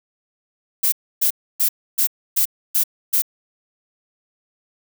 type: noise bursts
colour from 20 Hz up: violet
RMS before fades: -17 dBFS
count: 7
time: 0.83-3.221 s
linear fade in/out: 10 ms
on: 93 ms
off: 290 ms
effects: none